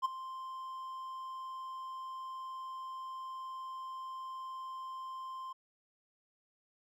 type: tone with ADSR envelope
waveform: triangle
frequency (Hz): 1046.5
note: C6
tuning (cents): 0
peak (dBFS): -24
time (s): 0.02-5.53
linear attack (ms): 32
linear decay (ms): 13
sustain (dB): -15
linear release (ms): 9
effects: none